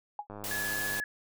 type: tone with exponential decay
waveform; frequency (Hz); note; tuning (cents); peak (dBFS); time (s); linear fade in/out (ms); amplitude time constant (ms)
sine; 830; G#5; -1; -29; 0.19-0.27; 2; 16
type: click train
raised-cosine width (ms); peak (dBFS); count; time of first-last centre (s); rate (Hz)
1; -29; 73; 0.3-0.999; 103
type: noise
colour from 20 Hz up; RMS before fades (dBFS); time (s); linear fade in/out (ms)
white; -37; 0.44-1; 0
type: tone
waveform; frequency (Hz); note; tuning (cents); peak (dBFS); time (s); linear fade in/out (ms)
sine; 1701; G#6; +41; -32; 0.51-1.04; 2
effects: none